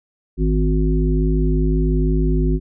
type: harmonic tone with a mistuned harmonic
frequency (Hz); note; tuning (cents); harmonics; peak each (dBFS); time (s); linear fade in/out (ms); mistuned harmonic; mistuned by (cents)
51.8; G#1; -4; 1 / 3 / 5 / 7; -16 / -21 / -23 / -24; 0.37-2.6; 50; 3; +25
effects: none